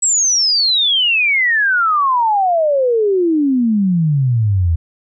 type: exponential sweep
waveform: sine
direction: down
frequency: 7902 to 79.6 Hz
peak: -11 dBFS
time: 0.02-4.76 s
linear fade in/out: 10 ms
effects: none